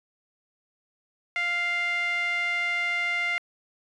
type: tone with band-pass filter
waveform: sawtooth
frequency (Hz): 698.5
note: F5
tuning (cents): 0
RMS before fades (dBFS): -27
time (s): 1.36-3.38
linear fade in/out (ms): 0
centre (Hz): 2100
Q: 4.7
effects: resampled to 22050 Hz